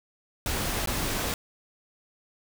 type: noise with dropouts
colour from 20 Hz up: pink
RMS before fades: -29 dBFS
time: 0.46-1.34 s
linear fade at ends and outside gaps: 1 ms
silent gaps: 0.859-0.873 s
effects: none